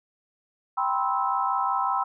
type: chord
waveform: sine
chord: C major seventh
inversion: second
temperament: just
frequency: 784.9 / 981.1 / 1046.5 / 1308.1 Hz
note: G5 / B5 / C6 / E6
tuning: +2 / -12 / 0 / -14 cents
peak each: -28 dBFS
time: 0.77-2.04 s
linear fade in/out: 10 ms
effects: none